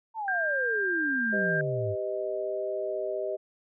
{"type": "exponential sweep", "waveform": "sine", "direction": "down", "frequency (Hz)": [922, 97.4], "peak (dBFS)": -30, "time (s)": [0.14, 1.96], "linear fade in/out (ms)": 50}
{"type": "tone", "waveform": "sine", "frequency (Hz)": 1593, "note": "G6", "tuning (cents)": 27, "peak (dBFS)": -26, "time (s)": [0.28, 1.61], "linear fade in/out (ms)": 2}
{"type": "chord", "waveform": "sine", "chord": "G augmented", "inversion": "none", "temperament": "equal with one note detuned", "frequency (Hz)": [392, 506.6, 622.3], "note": ["G4", "B4", "D#5"], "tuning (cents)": [0, 44, 0], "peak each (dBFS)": [-33, -37, -31], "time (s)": [1.32, 3.37], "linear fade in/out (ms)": 20}
{"effects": []}